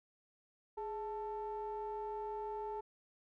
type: ring-modulated tone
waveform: triangle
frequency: 230 Hz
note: A#3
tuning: 23 cents flat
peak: -34 dBFS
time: 0.77-2.81 s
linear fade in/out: 10 ms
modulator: 647 Hz
effects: none